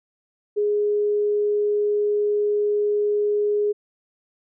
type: tone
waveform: sine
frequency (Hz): 415.3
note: G#4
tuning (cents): 0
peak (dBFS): -18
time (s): 0.56-3.73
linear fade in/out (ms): 20
effects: none